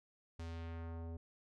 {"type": "tone with low-pass filter sweep", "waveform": "square", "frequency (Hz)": 83, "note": "E2", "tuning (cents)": 12, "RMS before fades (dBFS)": -45, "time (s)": [0.39, 1.17], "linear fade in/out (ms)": 5, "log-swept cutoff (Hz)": [7200, 530], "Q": 0.97, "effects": []}